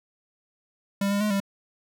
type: tone with pitch steps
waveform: square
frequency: 198.8 / 201.8 / 211 / 197.8 Hz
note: G3 / G#3 / G#3 / G3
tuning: +25 / -49 / +28 / +16 cents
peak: -23 dBFS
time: 1.01-1.402 s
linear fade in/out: 5 ms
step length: 98 ms
effects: none